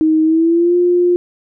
sine tone with pitch glide, 314.8 to 353.4 Hz, D#4 to F4, +20 to +21 cents, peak -9 dBFS, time 0.01-1.16 s, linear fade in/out 0 ms, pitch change +201 cents, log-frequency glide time 0.23-0.76 s, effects none

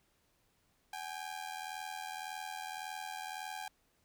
sawtooth ring-modulated tone, 800 Hz, G5, 35 cents sharp, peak -34 dBFS, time 0.93-3.68 s, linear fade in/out 2 ms, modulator 40.9 Hz, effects pink hiss -74 dBFS RMS until 4.04 s

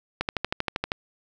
click train, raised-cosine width 0.3 ms, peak -9 dBFS, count 10, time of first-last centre 0.21-0.919 s, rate 12.7 Hz, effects none

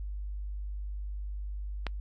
click, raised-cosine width 0.3 ms, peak -17 dBFS, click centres 1.867 s, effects noise-tail reverb RT60 0.1 s tail -26 dB re dry + added 50 Hz sine -34 dBFS peak until 2 s

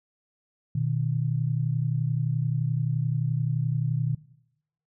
sine tone pair together, 121.5 / 153.08 Hz, B2 / D#3, -28 / -28 cents, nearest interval major third, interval 400 cents, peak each -26 dBFS, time 0.75-4.15 s, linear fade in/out 5 ms, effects noise-tail reverb RT60 0.8 s tail -20 dB re dry

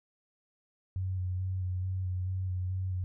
sine tone with vibrato, 92.5 Hz, F#2, in tune, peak -30 dBFS, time 0.96-3.04 s, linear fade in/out 0 ms, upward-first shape square, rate 2.3 Hz, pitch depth 20 cents each way, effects none

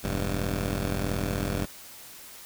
10% pulse tone pair together, 41.46 / 98.6 Hz, E1 / G2, +11 / +11 cents, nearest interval octave + minor third, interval 1500 cents, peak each -21 / -22 dBFS, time 0.03-1.66 s, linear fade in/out 20 ms, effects white hiss -46 dBFS RMS until 2.45 s

